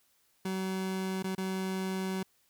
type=tone with dropouts; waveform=30% pulse; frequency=189 Hz; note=F#3; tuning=37 cents sharp; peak=-29 dBFS; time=0.45-2.23 s; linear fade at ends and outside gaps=5 ms; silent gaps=1.226-1.241 / 1.351-1.379 s; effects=white hiss -70 dBFS RMS until 2.49 s